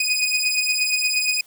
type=beating tone pair; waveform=20% pulse; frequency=2489 / 2497.5 Hz; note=D#7 / D#7; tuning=0 / +6 cents; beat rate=8.5 Hz; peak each=-17 dBFS; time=0-1.41 s; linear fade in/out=5 ms; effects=white hiss -54 dBFS RMS until 1.46 s + high-pass 60 Hz 12 dB/octave